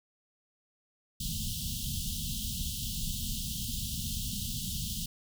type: band-stop noise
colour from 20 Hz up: pink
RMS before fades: -35 dBFS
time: 1.2-5.06 s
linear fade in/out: 5 ms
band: 240 to 2900 Hz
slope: 96 dB/octave
effects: none